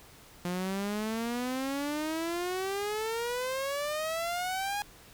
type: exponential sweep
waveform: sawtooth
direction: up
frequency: 175.1 to 830.6 Hz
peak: -27 dBFS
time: 0.45-4.82 s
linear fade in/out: 0 ms
effects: pink hiss -54 dBFS RMS until 5.13 s